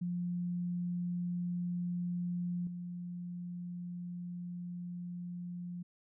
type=tone with level steps; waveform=sine; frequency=176.1 Hz; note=F3; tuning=15 cents sharp; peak=-33 / -39 dBFS; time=0.01-5.83 s; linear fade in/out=10 ms; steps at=2.67 s; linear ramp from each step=2 ms; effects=none